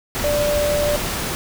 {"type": "tone in noise", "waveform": "sine", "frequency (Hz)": 588, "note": "D5", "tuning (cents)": 2, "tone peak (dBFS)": -17, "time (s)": [0.24, 0.96], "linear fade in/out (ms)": 0, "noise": "pink", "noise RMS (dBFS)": -24, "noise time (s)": [0.15, 1.35], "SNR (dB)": 4, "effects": []}